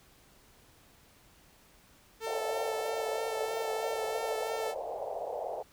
sawtooth tone with vibrato, 444.7 Hz, A4, 18 cents sharp, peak -30 dBFS, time 2.2-4.75 s, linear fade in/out 50 ms, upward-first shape sine, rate 3.1 Hz, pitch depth 21 cents each way
pink band-pass noise, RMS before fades -37 dBFS, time 2.26-5.63 s, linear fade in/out 10 ms, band 470 to 800 Hz, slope 48 dB/octave
effects pink hiss -61 dBFS RMS until 5.72 s

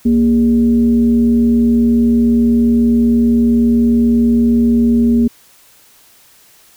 sine tone with frequency modulation, 235.2 Hz, A#3, 16 cents sharp, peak -8 dBFS, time 0.05-5.28 s, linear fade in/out 10 ms, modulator 172 Hz, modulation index 0.4, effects white hiss -47 dBFS RMS until 6.76 s

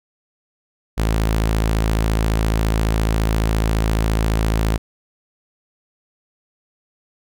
sawtooth tone, 54.5 Hz, A1, 16 cents flat, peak -12 dBFS, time 0.97-4.78 s, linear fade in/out 20 ms, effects none

